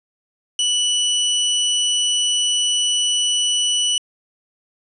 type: tone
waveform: sawtooth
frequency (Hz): 2960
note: F#7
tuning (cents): 0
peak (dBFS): -13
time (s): 0.59-3.98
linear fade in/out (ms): 2
effects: resampled to 24000 Hz + 9-bit